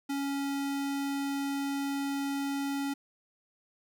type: tone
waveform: square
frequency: 278.6 Hz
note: C#4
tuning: 9 cents sharp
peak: -31 dBFS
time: 0.09-2.94 s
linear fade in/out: 10 ms
effects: 12-bit